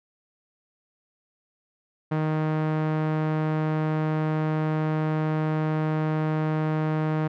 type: tone with low-pass filter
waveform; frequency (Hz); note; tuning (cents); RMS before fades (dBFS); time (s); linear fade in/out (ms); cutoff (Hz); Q
sawtooth; 155.56; D#3; 0; -25; 2.11-7.28; 10; 1600; 0.76
effects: none